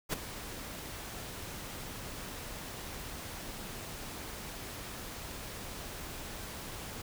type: noise with ADSR envelope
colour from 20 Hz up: pink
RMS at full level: -31 dBFS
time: 0.09-7.02 s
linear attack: 41 ms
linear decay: 12 ms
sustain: -12 dB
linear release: 5 ms
effects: none